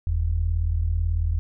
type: tone pair together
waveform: sine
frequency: 44.21 / 82.41 Hz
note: F1 / E2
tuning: +22 / 0 cents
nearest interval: major seventh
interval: 1078 cents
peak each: -24 / -22 dBFS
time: 0.07-1.39 s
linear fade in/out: 0 ms
effects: none